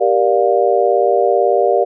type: chord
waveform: sine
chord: G minor seventh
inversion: none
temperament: just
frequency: 392 / 470.4 / 588 / 705.6 Hz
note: G4 / Bb4 / D5 / F5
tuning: 0 / +16 / +2 / +18 cents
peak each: -16 dBFS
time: 0-1.85 s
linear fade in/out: 20 ms
effects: none